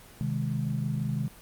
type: chord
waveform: sine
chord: Ab major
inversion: first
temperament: just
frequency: 129.78 / 155.74 / 207.7 Hz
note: C3 / Eb3 / Ab3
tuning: -14 / +2 / 0 cents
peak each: -30 / -31 / -33 dBFS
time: 0.21-1.28 s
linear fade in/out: 0 ms
effects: pink hiss -51 dBFS RMS until 1.41 s + Opus 24 kbps